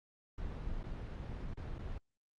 brown noise with dropouts, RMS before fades -41 dBFS, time 0.38-1.98 s, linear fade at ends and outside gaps 2 ms, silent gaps 0.831-0.839 / 1.535-1.572 / 1.783-1.791 s, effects low-pass 4000 Hz 12 dB/octave + Opus 24 kbps

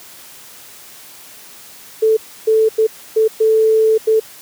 sine tone bursts at uneven times, 440 Hz, A4, in tune, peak -9 dBFS, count 6, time 2.02-2.17 / 2.47-2.69 / 2.78-2.87 / 3.16-3.28 / 3.4-3.98 / 4.07-4.2 s, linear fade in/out 10 ms, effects white hiss -39 dBFS RMS until 4.41 s + high-pass 100 Hz 12 dB/octave

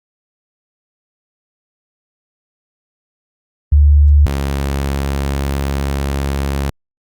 sine / sawtooth tone pair in turn, 73 / 69.26 Hz, D2 / C#2, -10 / -1 cents, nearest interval minor second, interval 91 cents, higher first, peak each -5 / -12 dBFS, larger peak first, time 3.72-4.26 / 4.26-6.7 s, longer second, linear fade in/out 5 ms, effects Opus 48 kbps

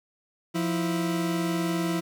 40% pulse tone pair together, 174.27 / 328.6 Hz, F3 / E4, -3 / -5 cents, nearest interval major seventh, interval 1098 cents, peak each -27 dBFS, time 0.54-2.01 s, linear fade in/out 20 ms, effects 10-bit

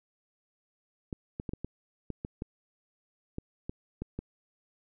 clicks, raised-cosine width 3 ms, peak -22 dBFS, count 12, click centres 1.128 / 1.399 / 1.492 / 1.535 / 1.646 / 2.103 / 2.249 / 2.421 / 3.384 / 3.695 / 4.02 / 4.19 s, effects none

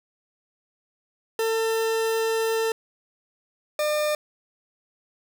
40% pulse tone pair in turn, 448.6 / 601.8 Hz, A4 / D5, +34 / +42 cents, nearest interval perfect fourth, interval 508 cents, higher second, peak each -21 dBFS, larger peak neither, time 1.39-2.72 / 3.79-4.15 s, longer first, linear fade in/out 2 ms, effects none

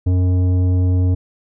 sine tone with tanh clipping, 91 Hz, F#2, 28 cents flat, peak -14 dBFS, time 0.06-1.15 s, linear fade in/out 10 ms, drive 11 dB, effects none

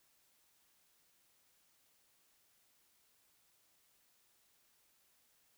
silence, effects white hiss -73 dBFS RMS until 5.57 s

